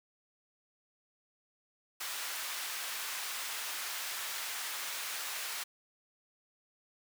pink high-pass noise, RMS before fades -39 dBFS, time 2-5.64 s, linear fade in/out 10 ms, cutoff 1300 Hz, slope 12 dB/octave, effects none

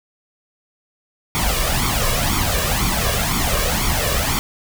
pink noise with flanger, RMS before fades -19 dBFS, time 1.35-4.39 s, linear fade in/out 0 ms, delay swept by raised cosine 0.88 to 1.79 ms, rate 2 Hz, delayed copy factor +0.7, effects none

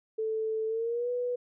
sine tone with pitch glide, 440 to 491 Hz, A4 to B4, 0 to -10 cents, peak -28 dBFS, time 0.18-1.36 s, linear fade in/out 10 ms, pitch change +190 cents, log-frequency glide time 0.67-1.1 s, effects none

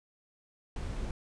brown noise, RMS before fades -36 dBFS, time 0.76-1.11 s, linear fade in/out 2 ms, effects resampled to 22050 Hz

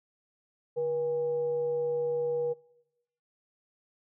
sine tone with frequency modulation, 480.8 Hz, B4, 46 cents flat, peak -27 dBFS, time 0.76-2.54 s, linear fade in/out 20 ms, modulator 335 Hz, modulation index 0.23, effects noise-tail reverb RT60 1.0 s tail -24 dB re dry

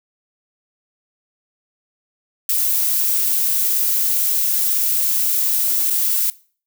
violet noise with dropouts, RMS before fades -18 dBFS, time 2.49-6.3 s, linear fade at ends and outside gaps 2 ms, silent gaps 5.901-5.905 s, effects noise-tail reverb RT60 0.4 s tail -20 dB re dry

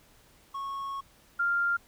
triangle / sine tone pair in turn, 1100 / 1395.1 Hz, C#6 / F6, -14 / -2 cents, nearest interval major third, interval 412 cents, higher second, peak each -31 / -24 dBFS, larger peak second, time 0.54-1.01 / 1.39-1.77 s, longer first, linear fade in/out 10 ms, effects pink hiss -60 dBFS RMS until 1.87 s

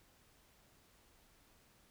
silence, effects pink hiss -68 dBFS RMS until 1.9 s

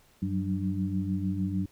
sine tone cluster, 95.2 / 183.9 / 190.5 / 293.8 Hz, F#2 / F#3 / G3 / D4, +50 / -10 / -49 / +1 cents, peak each -32 / -33 / -31 / -35 dBFS, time 0.22-1.66 s, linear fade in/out 5 ms, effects pink hiss -62 dBFS RMS until 1.71 s

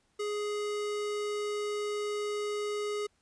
square tone, 416.2 Hz, G#4, 4 cents sharp, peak -32 dBFS, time 0.19-3.07 s, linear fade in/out 10 ms, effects pink hiss -72 dBFS RMS until 3.21 s + resampled to 22050 Hz

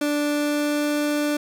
30% pulse tone with pitch glide, 293.4 to 295.1 Hz, D4 to D4, -2 to +8 cents, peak -18 dBFS, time 0.01-1.37 s, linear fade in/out 5 ms, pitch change +10 cents, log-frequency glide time 0.18-0.98 s, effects none

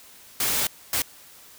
white noise bursts at uneven times, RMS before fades -24 dBFS, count 2, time 0.4-0.67 / 0.93-1.02 s, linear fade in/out 2 ms, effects white hiss -49 dBFS RMS until 1.58 s

